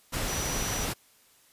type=tone in noise; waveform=sine; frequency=5880 Hz; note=F#8; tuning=12 cents flat; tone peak=-35 dBFS; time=0.27-0.86 s; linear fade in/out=20 ms; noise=pink; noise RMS=-31 dBFS; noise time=0.12-0.94 s; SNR=-7 dB; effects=white hiss -61 dBFS RMS until 1.52 s + resampled to 32000 Hz